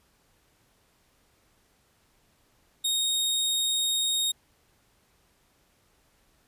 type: tone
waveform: sawtooth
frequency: 3729 Hz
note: A#7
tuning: in tune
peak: -21 dBFS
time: 2.84-4.32 s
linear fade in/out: 10 ms
effects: pink hiss -66 dBFS RMS until 6.47 s + resampled to 32000 Hz